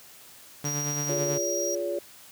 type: tone with tremolo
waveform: sawtooth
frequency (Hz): 145.4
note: D3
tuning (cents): -17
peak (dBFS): -25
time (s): 0.64-1.38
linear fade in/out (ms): 2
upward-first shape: sine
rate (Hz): 9.1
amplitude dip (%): 45
type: tone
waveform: 45% pulse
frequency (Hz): 5720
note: F8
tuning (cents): +41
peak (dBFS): -30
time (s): 0.65-1.75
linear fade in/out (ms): 2
type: chord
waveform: sine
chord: Db major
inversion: first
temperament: equal with one note detuned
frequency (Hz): 349.2 / 415.3 / 568.3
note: F4 / Ab4 / Db5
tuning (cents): 0 / 0 / +43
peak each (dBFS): -32 / -35 / -29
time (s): 1.09-1.99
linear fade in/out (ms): 5
effects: white hiss -50 dBFS RMS until 2.31 s + high-pass 60 Hz 12 dB/octave